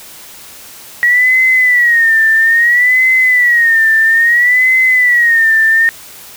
sine tone with vibrato, 1909 Hz, A#6, 41 cents sharp, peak -6 dBFS, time 1.03-5.89 s, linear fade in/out 0 ms, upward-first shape sine, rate 0.6 Hz, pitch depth 120 cents each way, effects white hiss -34 dBFS RMS until 6.36 s

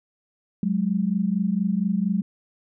sine tone pair together, 185 / 209.3 Hz, F#3 / G#3, 0 / +14 cents, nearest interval major second, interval 214 cents, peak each -23 dBFS, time 0.63-2.22 s, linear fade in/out 2 ms, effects none

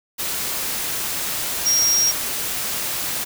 sine tone in noise, 5620 Hz, F8, 10 cents sharp, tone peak -15 dBFS, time 1.65-2.12 s, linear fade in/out 20 ms, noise white, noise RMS -25 dBFS, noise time 0.18-3.25 s, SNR +7 dB, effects none

